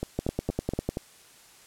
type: two click trains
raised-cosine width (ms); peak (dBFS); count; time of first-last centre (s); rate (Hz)
2; -16 / -13; 5 / 8; 0.03-0.971 / 0.19-0.89; 4.25 / 10
effects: white hiss -54 dBFS RMS until 1.66 s + low-pass 11000 Hz 12 dB/octave